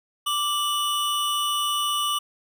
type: tone pair together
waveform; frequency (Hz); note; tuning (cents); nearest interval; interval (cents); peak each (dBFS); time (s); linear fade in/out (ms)
square; 1174.7 / 2960; D6 / F#7; 0 / 0; octave + major third; 1600; -26; 0.26-2.19; 10
effects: none